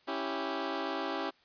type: chord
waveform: 15% pulse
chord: C# diminished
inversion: none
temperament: equal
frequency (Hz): 277.2 / 329.6 / 392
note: C#4 / E4 / G4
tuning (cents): 0 / 0 / 0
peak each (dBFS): -31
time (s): 0.07-1.31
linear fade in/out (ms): 20
effects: white hiss -65 dBFS RMS until 1.44 s + resampled to 11025 Hz